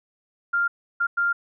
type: tone bursts at uneven times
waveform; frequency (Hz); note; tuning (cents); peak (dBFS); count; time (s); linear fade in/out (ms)
sine; 1396.9; F6; 0; -19; 3; 0.53-0.68 / 1-1.07 / 1.17-1.33; 10
effects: none